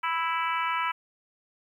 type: harmonic tone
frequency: 329.6 Hz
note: E4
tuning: in tune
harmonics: 3 / 4 / 5 / 6 / 7 / 8 / 9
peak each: -29 / -30 / -37 / -38 / -34 / -40 / -40 dBFS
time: 0.03-0.92 s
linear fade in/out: 10 ms
effects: 10-bit